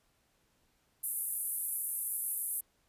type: band-pass noise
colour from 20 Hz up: pink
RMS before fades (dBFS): -36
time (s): 1.03-2.61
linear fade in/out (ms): 10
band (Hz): 10000 to 13000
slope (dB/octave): 48
effects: pink hiss -73 dBFS RMS until 2.88 s + resampled to 32000 Hz